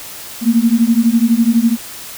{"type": "beating tone pair", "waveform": "sine", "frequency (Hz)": [225.3, 237.3], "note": ["A3", "A#3"], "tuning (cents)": [41, 31], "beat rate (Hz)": 12, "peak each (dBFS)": -12, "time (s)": [0.41, 1.77], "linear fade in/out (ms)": 50, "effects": ["white hiss -31 dBFS RMS until 2.17 s"]}